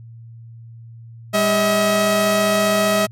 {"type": "tone pair together", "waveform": "sawtooth", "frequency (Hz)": [201.3, 639], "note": ["G3", "D#5"], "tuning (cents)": [46, 46], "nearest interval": "octave + minor sixth", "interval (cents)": 2000, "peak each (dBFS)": [-16, -12], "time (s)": [1.33, 3.07], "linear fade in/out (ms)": 20, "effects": ["added 115 Hz sine -36 dBFS peak until 3.11 s", "MP3 64 kbps"]}